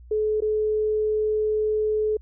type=tone with dropouts; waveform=sine; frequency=428.8 Hz; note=A4; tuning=45 cents flat; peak=-20 dBFS; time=0.11-2.17 s; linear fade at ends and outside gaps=5 ms; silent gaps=0.405-0.42 s; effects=added 60 Hz sine -43 dBFS peak until 2.21 s